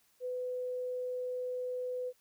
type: tone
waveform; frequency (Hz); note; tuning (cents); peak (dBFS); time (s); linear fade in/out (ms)
sine; 501; B4; +25; -34; 0.2-2.13; 50
effects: white hiss -70 dBFS RMS until 2.2 s